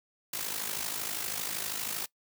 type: noise with amplitude modulation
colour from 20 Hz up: white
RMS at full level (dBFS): -32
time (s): 0.33-2.06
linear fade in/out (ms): 5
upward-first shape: sine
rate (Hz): 52.7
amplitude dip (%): 65
effects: noise-tail reverb RT60 0.1 s tail -21 dB re dry + high-pass 100 Hz 12 dB/octave